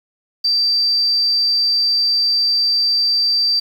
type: tone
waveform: sine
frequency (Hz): 4674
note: D8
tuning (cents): -9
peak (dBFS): -13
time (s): 0.44-3.6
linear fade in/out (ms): 10
effects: 7-bit